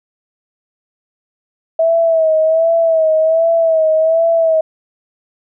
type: tone with vibrato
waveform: sine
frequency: 648 Hz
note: E5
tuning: 30 cents flat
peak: -9 dBFS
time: 1.79-4.61 s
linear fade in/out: 5 ms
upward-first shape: sine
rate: 1.3 Hz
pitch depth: 49 cents each way
effects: none